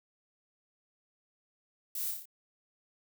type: noise with echo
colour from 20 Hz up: violet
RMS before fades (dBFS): -37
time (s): 1.95-2.11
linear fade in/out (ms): 2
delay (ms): 29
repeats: 5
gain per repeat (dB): -3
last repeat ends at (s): 2.255
effects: none